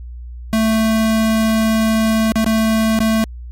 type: tone with dropouts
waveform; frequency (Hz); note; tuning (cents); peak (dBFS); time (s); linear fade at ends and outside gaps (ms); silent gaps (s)
square; 221.1; A3; +9; -13; 0.53-3.24; 0; 2.32-2.357 / 2.444-2.463 / 2.99-3.004
effects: added 60 Hz sine -28 dBFS peak until 3.51 s + MP3 64 kbps